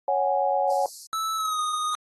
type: chord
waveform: sine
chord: C# suspended fourth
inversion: none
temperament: equal with one note detuned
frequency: 554.4 / 742.1 / 830.6 Hz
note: C#5 / F#5 / G#5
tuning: 0 / +5 / 0 cents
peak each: -25 dBFS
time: 0.08-0.86 s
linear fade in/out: 2 ms
type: high-pass noise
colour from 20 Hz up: pink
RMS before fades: -43 dBFS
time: 0.7-1.07 s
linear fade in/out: 5 ms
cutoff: 4300 Hz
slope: 96 dB/octave
type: tone with pitch glide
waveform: square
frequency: 1311 to 1237.4 Hz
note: E6 to D#6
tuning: -10 to -10 cents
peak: -26 dBFS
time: 1.13-1.95 s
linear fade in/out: 0 ms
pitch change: -100 cents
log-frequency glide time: 1.35-1.61 s
effects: AAC 32 kbps